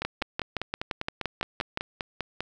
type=two click trains; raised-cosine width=0.3 ms; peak=-12 / -14 dBFS; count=11 / 13; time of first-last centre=0.05-1.774 / 0.02-2.406 s; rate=5.8 / 5.03 Hz; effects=none